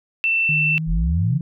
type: tone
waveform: sine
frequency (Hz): 2677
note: E7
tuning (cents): +26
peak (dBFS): -16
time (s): 0.24-0.78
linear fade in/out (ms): 0
type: tone with pitch glide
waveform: sine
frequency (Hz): 152.2 to 166.94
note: D#3 to E3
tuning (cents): -38 to +22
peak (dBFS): -22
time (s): 0.49-1.41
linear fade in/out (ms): 2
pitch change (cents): +160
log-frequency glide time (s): 0.67-0.98
type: exponential sweep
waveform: sine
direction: up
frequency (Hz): 38.58 to 159.4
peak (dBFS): -17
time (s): 0.86-1.41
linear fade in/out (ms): 50
effects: none